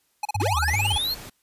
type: tone bursts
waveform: square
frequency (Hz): 841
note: G#5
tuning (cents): +22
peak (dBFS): -24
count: 14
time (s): 0.23-0.981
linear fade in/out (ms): 5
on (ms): 23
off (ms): 33
type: tone with vibrato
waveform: sine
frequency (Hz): 87.8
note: F2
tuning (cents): +10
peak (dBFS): -24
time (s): 0.35-0.97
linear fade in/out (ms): 5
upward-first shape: square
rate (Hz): 2.6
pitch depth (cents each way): 220
type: linear sweep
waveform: square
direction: up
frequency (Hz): 207.7 to 4400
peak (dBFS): -24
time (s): 0.4-1.15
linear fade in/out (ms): 20
type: noise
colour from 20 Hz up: pink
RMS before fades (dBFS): -40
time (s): 0.67-1.3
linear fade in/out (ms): 10
effects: white hiss -68 dBFS RMS until 1.42 s + resampled to 32000 Hz